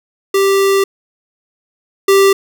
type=tone pair in turn; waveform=square; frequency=392 / 392 Hz; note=G4 / G4; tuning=0 / 0 cents; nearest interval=unison; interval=0 cents; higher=neither; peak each=-10 / -7 dBFS; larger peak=second; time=0.34-0.84 / 2.08-2.33 s; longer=first; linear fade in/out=5 ms; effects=none